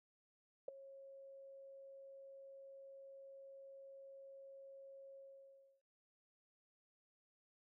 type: tone with ADSR envelope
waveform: sine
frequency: 545 Hz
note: C#5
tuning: 29 cents flat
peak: -37 dBFS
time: 0.68-5.82 s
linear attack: 4 ms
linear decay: 8 ms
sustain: -17 dB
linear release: 650 ms
effects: none